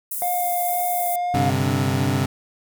pink high-pass noise, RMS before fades -28 dBFS, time 0.11-1.16 s, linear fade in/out 5 ms, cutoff 10000 Hz, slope 24 dB/octave
triangle tone with vibrato, 709 Hz, F5, 26 cents sharp, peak -19 dBFS, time 0.22-1.5 s, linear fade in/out 0 ms, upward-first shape triangle, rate 2 Hz, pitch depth 12 cents each way
25% pulse chord, G suspended fourth, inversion none, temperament equal with one note detuned, 98 / 130.81 / 145.57 Hz, G2 / C3 / D3, 0 / 0 / -15 cents, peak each -20 / -18 / -22 dBFS, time 1.34-2.26 s, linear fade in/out 5 ms
effects none

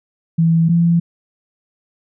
sine tone pair in turn, 164.81 / 169.44 Hz, E3 / E3, 0 / +48 cents, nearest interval unison, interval 48 cents, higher second, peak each -10 dBFS, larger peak neither, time 0.38-0.69 / 0.69-1 s, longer neither, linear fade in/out 10 ms, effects none

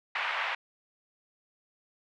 white band-pass noise, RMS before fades -32 dBFS, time 0.15-0.55 s, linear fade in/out 5 ms, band 760 to 2500 Hz, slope 24 dB/octave, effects none

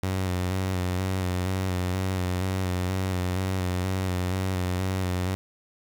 sawtooth tone with vibrato, 92.5 Hz, F#2, in tune, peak -21 dBFS, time 0.03-5.35 s, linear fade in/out 0 ms, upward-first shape square, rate 2.1 Hz, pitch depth 34 cents each way, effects 8-bit

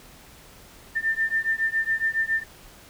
sine beating tone pair, 1790 / 1797.2 Hz, A6 / A6, +29 / +36 cents, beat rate 7.2 Hz, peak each -25 dBFS, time 0.95-2.44 s, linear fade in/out 20 ms, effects pink hiss -49 dBFS RMS until 2.89 s

